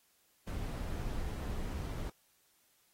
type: noise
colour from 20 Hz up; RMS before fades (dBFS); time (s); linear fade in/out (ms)
brown; -38; 0.47-2.1; 5
effects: white hiss -71 dBFS RMS until 2.93 s + AAC 48 kbps